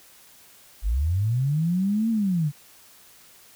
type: linear two-way sweep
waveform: sine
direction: up then down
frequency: 44.19 to 230.8 to 138.9 Hz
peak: -20 dBFS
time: 0.82-2.52 s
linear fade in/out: 50 ms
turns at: 2.1 s
effects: white hiss -52 dBFS RMS until 3.55 s